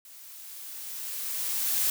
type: noise with level ramp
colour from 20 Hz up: blue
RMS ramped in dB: -49 to -25 dBFS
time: 0.05-1.9 s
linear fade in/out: 2 ms
effects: none